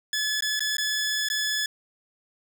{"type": "tone with dropouts", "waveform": "15% pulse", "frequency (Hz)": 1715, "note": "A6", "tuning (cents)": -45, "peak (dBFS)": -18, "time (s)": [0.13, 1.66], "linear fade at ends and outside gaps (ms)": 2, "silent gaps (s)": [[0.407, 0.423], [0.594, 0.605], [0.769, 0.782], [1.287, 1.3]], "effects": []}